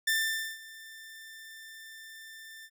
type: tone with ADSR envelope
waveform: sawtooth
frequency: 1783 Hz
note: A6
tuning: 22 cents sharp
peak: -21 dBFS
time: 0.07-2.7 s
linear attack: 7 ms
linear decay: 500 ms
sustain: -21 dB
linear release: 56 ms
effects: none